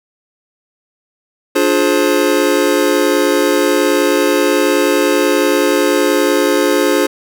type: chord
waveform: square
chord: D half-diminished seventh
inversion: none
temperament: just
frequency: 293.7 / 352.4 / 422.9 / 528.6 Hz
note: D4 / F4 / Ab4 / C5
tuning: 0 / +16 / +31 / +18 cents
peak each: -17 dBFS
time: 1.55-7.07 s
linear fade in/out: 10 ms
effects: none